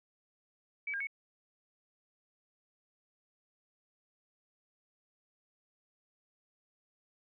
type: tone with pitch steps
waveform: sine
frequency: 2288 / 1611 / 2214 Hz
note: D7 / G6 / C#7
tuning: -46 / +47 / -3 cents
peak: -34 dBFS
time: 0.87-1.071 s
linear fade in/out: 5 ms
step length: 67 ms
effects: none